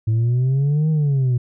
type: exponential two-way sweep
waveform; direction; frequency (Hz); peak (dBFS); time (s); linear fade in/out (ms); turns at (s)
sine; up then down; 108.5 to 158.7 to 120.3; -12; 0.07-1.38; 10; 0.9
effects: tanh soft clip ceiling -14 dBFS